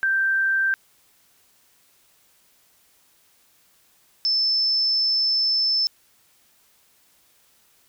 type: tone pair in turn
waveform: sine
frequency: 1568 / 5274 Hz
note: G6 / E8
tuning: 0 / 0 cents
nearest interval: octave + major sixth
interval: 2100 cents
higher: second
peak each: -18 dBFS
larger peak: neither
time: 0.03-0.74 / 4.25-5.87 s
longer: second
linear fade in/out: 0 ms
effects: white hiss -60 dBFS RMS until 7.88 s